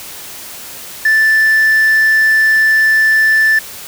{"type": "tone", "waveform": "sine", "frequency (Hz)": 1760, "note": "A6", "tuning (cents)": 0, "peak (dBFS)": -5, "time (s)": [1.05, 3.59], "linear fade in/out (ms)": 5, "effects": ["tanh soft clip ceiling -6 dBFS", "white hiss -30 dBFS RMS until 3.87 s"]}